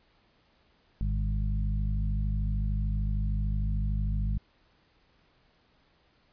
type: harmonic tone with a mistuned harmonic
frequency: 50.9 Hz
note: G#1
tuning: 34 cents flat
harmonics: 1 / 2 / 3 / 4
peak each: -27 / -33 / -37 / -39 dBFS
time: 1.01-4.38 s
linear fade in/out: 0 ms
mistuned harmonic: 2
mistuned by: +40 cents
effects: pink hiss -66 dBFS RMS until 6.32 s + resampled to 11025 Hz